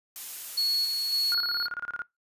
blue noise, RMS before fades -37 dBFS, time 0.16-1.34 s, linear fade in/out 0 ms
triangle tone with tremolo, 4361 Hz, C#8, 29 cents flat, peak -22 dBFS, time 0.57-1.67 s, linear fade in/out 10 ms, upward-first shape square, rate 1.8 Hz, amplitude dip 35%
sine tone bursts, 1426 Hz, F6, 36 cents sharp, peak -29 dBFS, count 13, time 1.32-2.019 s, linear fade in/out 0 ms, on 27 ms, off 29 ms
effects noise-tail reverb RT60 0.2 s tail -23 dB re dry + resampled to 32000 Hz

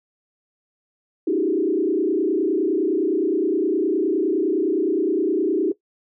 sine tone with frequency modulation, 348.9 Hz, F4, 2 cents flat, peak -17 dBFS, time 1.27-5.72 s, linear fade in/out 5 ms, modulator 29.7 Hz, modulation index 1.9, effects noise-tail reverb RT60 0.1 s tail -17 dB re dry

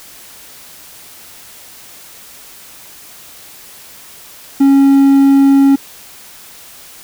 triangle tone, 275.1 Hz, C#4, 13 cents flat, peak -3 dBFS, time 4.6-5.76 s, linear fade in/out 10 ms, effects white hiss -37 dBFS RMS until 7.03 s

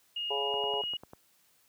sine tone with pitch glide, 2855 to 2885 Hz, F7 to F#7, +37 to -44 cents, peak -32 dBFS, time 0.16-0.97 s, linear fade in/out 5 ms, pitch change +19 cents, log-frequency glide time 0.39-0.77 s
harmonic tone, 140 Hz, C#3, 18 cents sharp, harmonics 3 / 4 / 5 / 6 / 7, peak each -34 / -40 / -38 / -38 / -40 dBFS, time 0.3-0.82 s, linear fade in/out 10 ms
click train, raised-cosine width 1 ms, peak -32 dBFS, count 7, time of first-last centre 0.54-1.134 s, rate 10.1 Hz
effects white hiss -67 dBFS RMS until 1.68 s + high-pass 60 Hz 12 dB/octave

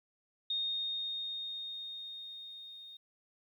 sine tone with level ramp, 3696 Hz, A#7, 16 cents flat, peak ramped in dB -31 to -48 dBFS, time 0.5-2.97 s, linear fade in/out 5 ms, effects 12-bit

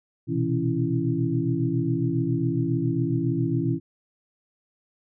sine tone cluster, 121.2 / 128.5 / 164.5 / 277.3 / 333.7 Hz, B2 / C3 / E3 / C#4 / E4, -32 / -31 / -3 / +1 / +21 cents, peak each -28 dBFS, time 0.27-3.8 s, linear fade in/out 50 ms, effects none

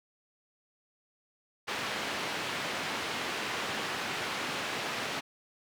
white band-pass noise, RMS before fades -35 dBFS, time 1.67-5.21 s, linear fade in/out 20 ms, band 140 to 2800 Hz, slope 12 dB/octave, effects none

